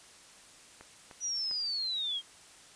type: clicks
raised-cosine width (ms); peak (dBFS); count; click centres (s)
0.5; -33; 3; 0.81 / 1.112 / 1.512
type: linear sweep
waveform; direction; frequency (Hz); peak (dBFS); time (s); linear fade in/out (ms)
sine; down; 5900 to 3171; -31; 1.2-2.22; 50
effects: white hiss -55 dBFS RMS until 2.75 s + resampled to 22050 Hz